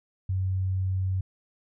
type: tone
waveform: sine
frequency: 94.1 Hz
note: F#2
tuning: 30 cents sharp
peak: -24 dBFS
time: 0.29-1.21 s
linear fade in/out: 5 ms
effects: none